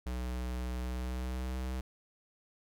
square tone with pitch glide, 62 to 63.89 Hz, B1 to C2, +7 to -41 cents, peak -35 dBFS, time 0.06-1.81 s, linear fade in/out 5 ms, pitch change +52 cents, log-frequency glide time 0.81-1.6 s, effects none

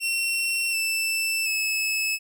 sawtooth tone with pitch steps, 2719 / 2657 / 2596 Hz, F7 / E7 / E7, -47 / +13 / -27 cents, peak -20 dBFS, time 0-2.19 s, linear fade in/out 50 ms, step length 730 ms, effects none

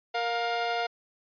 sawtooth tone pair together, 467 / 706.2 Hz, A#4 / F5, +3 / +19 cents, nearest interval perfect fifth, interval 716 cents, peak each -29 / -24 dBFS, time 0.14-0.87 s, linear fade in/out 10 ms, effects resampled to 11025 Hz

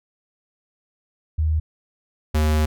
sine / square tone pair in turn, 78.2 / 76.86 Hz, D#2 / D#2, +9 / -21 cents, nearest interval unison, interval 30 cents, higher first, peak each -17 dBFS, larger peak neither, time 1.38-1.6 / 2.34-2.66 s, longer second, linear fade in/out 10 ms, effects none

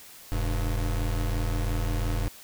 square tone pair together, 41.5 / 98.7 Hz, E1 / G2, +12 / +12 cents, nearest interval octave + minor third, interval 1500 cents, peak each -27 / -31 dBFS, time 0.32-2.28 s, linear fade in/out 0 ms, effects white hiss -48 dBFS RMS until 2.43 s

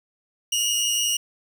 20% pulse tone pair together, 2849 / 2960 Hz, F7 / F#7, +34 / 0 cents, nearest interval minor second, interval 66 cents, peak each -17 / -23 dBFS, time 0.52-1.17 s, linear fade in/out 5 ms, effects none

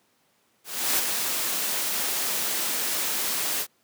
white noise with ADSR envelope, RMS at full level -22 dBFS, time 0.64-3.67 s, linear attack 350 ms, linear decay 10 ms, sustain -5 dB, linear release 61 ms, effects pink hiss -66 dBFS RMS until 3.83 s + high-pass 200 Hz 12 dB/octave

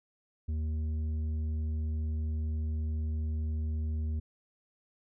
triangle tone with tanh clipping, 77.9 Hz, D#2, 3 cents sharp, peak -31 dBFS, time 0.48-4.2 s, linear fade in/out 10 ms, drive 11 dB, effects none

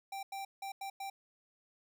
square tone bursts at uneven times, 784 Hz, G5, in tune, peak -40 dBFS, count 5, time 0.12-0.23 / 0.32-0.45 / 0.62-0.72 / 0.81-0.9 / 1-1.1 s, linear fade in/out 5 ms, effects none

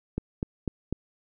click train, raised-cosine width 3 ms, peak -15 dBFS, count 4, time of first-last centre 0.18-0.926 s, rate 4.02 Hz, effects none

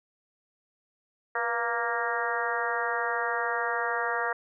harmonic tone with a mistuned harmonic, 233.1 Hz, A#3, in tune, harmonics 2 / 3 / 4 / 5 / 6 / 7 / 8, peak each -34 / -34 / -34 / -34 / -34 / -34 / -34 dBFS, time 1.35-4.33 s, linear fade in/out 5 ms, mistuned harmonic 2, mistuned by +55 cents, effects none

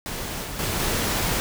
pink noise with level steps, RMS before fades -31 / -33 / -26 / -24 dBFS, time 0.06-1.4 s, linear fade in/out 0 ms, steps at 0.44 / 0.59 / 0.8 s, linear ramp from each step 2 ms, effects none

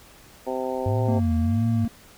harmonic tone, 129.5 Hz, C3, 17 cents flat, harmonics 2 / 3 / 4 / 5 / 6 / 7, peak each -33 / -31 / -29 / -34 / -34 / -35 dBFS, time 0.46-1.2 s, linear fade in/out 20 ms
sine tone with vibrato, 97.1 Hz, G2, 16 cents flat, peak -21 dBFS, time 0.86-1.85 s, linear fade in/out 0 ms, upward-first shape sine, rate 1.5 Hz, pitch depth 270 cents each way
triangle tone, 230.8 Hz, A#3, 17 cents flat, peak -21 dBFS, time 1.08-1.88 s, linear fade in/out 5 ms
effects pink hiss -50 dBFS RMS until 2.17 s

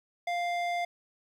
square tone with band-pass filter, 698.5 Hz, F5, in tune, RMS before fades -31 dBFS, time 0.27-0.85 s, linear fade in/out 5 ms, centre 1400 Hz, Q 0.91, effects 11-bit

